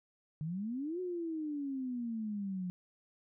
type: exponential two-way sweep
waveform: sine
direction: up then down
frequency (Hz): 148 to 370 to 177.7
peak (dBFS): -35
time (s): 0.41-2.7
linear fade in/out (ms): 0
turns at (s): 1
effects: none